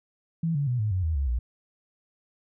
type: tone with pitch steps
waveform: sine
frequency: 164.81 / 142.65 / 123.47 / 106.87 / 92.5 / 80.06 / 69.29 / 59.98 Hz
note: E3 / C#3 / B2 / A2 / F#2 / D#2 / C#2 / B1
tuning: 0 / +50 / 0 / -50 / 0 / +50 / 0 / -50 cents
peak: -23 dBFS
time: 0.43-1.39 s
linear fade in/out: 5 ms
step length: 120 ms
effects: none